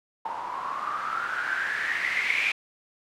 blue noise with low-pass filter sweep, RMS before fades -29 dBFS, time 0.25-2.52 s, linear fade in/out 5 ms, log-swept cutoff 900 to 2400 Hz, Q 9.7, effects none

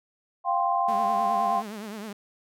sine chord, F suspended second, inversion none, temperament just, 698.5 / 785.8 / 1047.7 Hz, F5 / G5 / C6, 0 / +4 / +2 cents, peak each -26 dBFS, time 0.44-1.63 s, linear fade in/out 50 ms
sawtooth tone with vibrato, 212 Hz, G#3, 36 cents sharp, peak -31 dBFS, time 0.88-2.13 s, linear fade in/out 5 ms, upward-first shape triangle, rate 9.6 Hz, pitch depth 130 cents each way
effects none

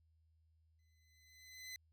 20% pulse tone with exponential growth, 2027 Hz, B6, 45 cents sharp, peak -40 dBFS, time 0.79-1.76 s, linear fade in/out 1 ms, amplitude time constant 210 ms, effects added 80 Hz sine -70 dBFS peak until 1.92 s

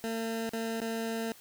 20% pulse tone with dropouts, 226.2 Hz, A3, 48 cents sharp, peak -27 dBFS, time 0.04-1.32 s, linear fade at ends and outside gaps 0 ms, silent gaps 0.492-0.534 / 0.803-0.816 s, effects white hiss -55 dBFS RMS until 1.4 s

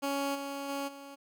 15% pulse tone with level steps, 278.8 Hz, C#4, 10 cents sharp, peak -24 / -30 / -27 / -39 dBFS, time 0.02-1.16 s, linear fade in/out 20 ms, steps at 0.34 / 0.68 / 0.87 s, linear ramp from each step 20 ms, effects none

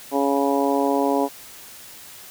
harmonic tone, 139.6 Hz, C#3, 13 cents sharp, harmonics 2 / 3 / 4 / 5 / 6 / 7, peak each -22 / -24 / -25 / -26 / -27 / -27 dBFS, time 0.11-1.29 s, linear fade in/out 50 ms, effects white hiss -42 dBFS RMS until 2.3 s

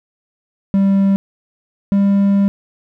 triangle tone pair in turn, 196 / 198.97 Hz, G3 / G3, 0 / +26 cents, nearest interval unison, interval 26 cents, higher second, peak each -8 dBFS, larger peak neither, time 0.74-1.16 / 1.92-2.48 s, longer second, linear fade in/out 0 ms, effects none

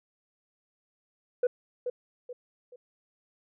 sine tone with echo, 493.9 Hz, B4, in tune, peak -19 dBFS, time 1.43-1.47 s, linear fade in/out 5 ms, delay 430 ms, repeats 3, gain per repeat -9 dB, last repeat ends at 2.76 s, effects tanh soft clip ceiling -20 dBFS

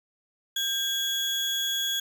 35% pulse tone pair together, 1600 / 3355 Hz, G6 / G#7, +35 / +17 cents, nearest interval octave + minor second, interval 1282 cents, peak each -34 / -24 dBFS, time 0.56-2 s, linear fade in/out 5 ms, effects none

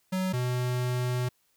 square tone pair in turn, 186.7 / 124.61 Hz, F#3 / B2, +16 / +16 cents, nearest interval perfect fifth, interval 700 cents, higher first, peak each -27 dBFS, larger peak neither, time 0.12-0.33 / 0.33-1.29 s, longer second, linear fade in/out 10 ms, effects white hiss -70 dBFS RMS until 1.56 s

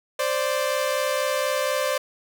sawtooth tone pair together, 523.2 / 587.3 Hz, C5 / D5, 0 / 0 cents, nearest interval major second, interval 200 cents, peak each -21 dBFS, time 0.19-1.98 s, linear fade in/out 5 ms, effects none

